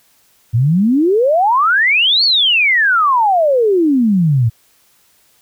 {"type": "exponential two-way sweep", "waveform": "sine", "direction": "up then down", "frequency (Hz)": [108, 4562, 108], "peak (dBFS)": -9, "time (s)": [0.53, 4.5], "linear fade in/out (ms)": 20, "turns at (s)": 2.24, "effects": ["white hiss -54 dBFS RMS until 5.41 s"]}